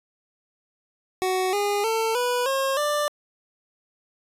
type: tone with pitch steps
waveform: 25% pulse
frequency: 372.4 / 408.5 / 448 / 491.4 / 539 / 591.1 Hz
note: F#4 / G#4 / A4 / B4 / C#5 / D5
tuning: +11 / -29 / +31 / -9 / -49 / +11 cents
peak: -18 dBFS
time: 1.22-3.08 s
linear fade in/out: 0 ms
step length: 310 ms
effects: resampled to 32000 Hz